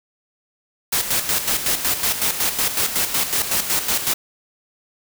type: noise with tremolo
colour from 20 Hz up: white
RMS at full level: -19 dBFS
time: 0.92-4.14 s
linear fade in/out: 10 ms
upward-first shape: square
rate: 5.4 Hz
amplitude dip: 60%
effects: none